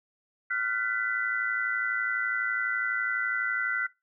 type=tone cluster; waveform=sine; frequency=1394 / 1506 / 1990 Hz; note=F6 / F#6 / B6; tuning=-4 / +30 / +13 cents; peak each=-31 dBFS; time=0.5-3.87 s; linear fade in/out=10 ms; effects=noise-tail reverb RT60 0.2 s tail -19 dB re dry